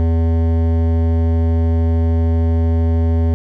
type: tone with hard clipping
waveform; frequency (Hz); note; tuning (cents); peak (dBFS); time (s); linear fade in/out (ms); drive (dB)
sine; 82.41; E2; 0; -14; 0-3.34; 0; 14
effects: none